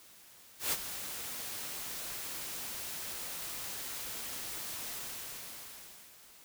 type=noise with ADSR envelope; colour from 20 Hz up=white; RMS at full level=-30 dBFS; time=0.59-6.21 s; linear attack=130 ms; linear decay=43 ms; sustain=-11 dB; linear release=1300 ms; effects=white hiss -57 dBFS RMS until 6.44 s